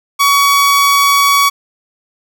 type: tone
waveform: sawtooth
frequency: 1128 Hz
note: C#6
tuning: 30 cents sharp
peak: -4 dBFS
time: 0.19-1.5 s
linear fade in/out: 20 ms
effects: none